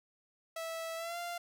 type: tone with pitch glide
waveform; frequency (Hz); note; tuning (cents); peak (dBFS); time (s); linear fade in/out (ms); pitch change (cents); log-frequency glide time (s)
sawtooth; 655 to 693.9; E5 to F5; -11 to -11; -34; 0.56-1.38; 5; +100; 0.96-1.18
effects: none